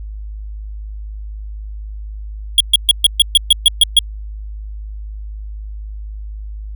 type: tone bursts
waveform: square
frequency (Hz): 3322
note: G#7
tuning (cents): 0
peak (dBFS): -5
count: 10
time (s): 2.58-3.99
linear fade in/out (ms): 2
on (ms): 24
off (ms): 130
effects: added 52 Hz sine -25 dBFS peak until 6.75 s